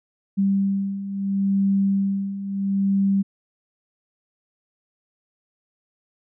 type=beating tone pair; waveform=sine; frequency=195.9 / 196.64 Hz; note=G3 / G3; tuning=-1 / +6 cents; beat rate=0.74 Hz; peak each=-25 / -20 dBFS; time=0.37-3.23 s; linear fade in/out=20 ms; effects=none